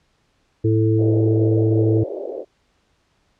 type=harmonic tone; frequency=110 Hz; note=A2; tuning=in tune; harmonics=1 / 3 / 4; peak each=-16 / -19 / -22 dBFS; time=0.64-2.04 s; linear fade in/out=10 ms
type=band-pass noise; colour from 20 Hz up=pink; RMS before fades=-29 dBFS; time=0.97-2.45 s; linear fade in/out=50 ms; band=350 to 610 Hz; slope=48 dB/octave
effects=pink hiss -64 dBFS RMS until 3.39 s + low-pass 6000 Hz 12 dB/octave